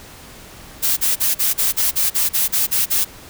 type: noise bursts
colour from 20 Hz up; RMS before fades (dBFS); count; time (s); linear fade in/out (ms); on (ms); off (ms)
blue; -17; 12; 0.82-3.049; 20; 150; 39
effects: pink hiss -40 dBFS RMS until 3.29 s